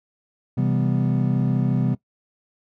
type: chord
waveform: triangle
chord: C major seventh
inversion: none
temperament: equal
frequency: 130.81 / 164.81 / 196 / 246.9 Hz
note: C3 / E3 / G3 / B3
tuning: 0 / 0 / 0 / 0 cents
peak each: -19 / -24 / -23 / -24 dBFS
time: 0.57-1.95 s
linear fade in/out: 10 ms
effects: noise-tail reverb RT60 0.1 s tail -18 dB re dry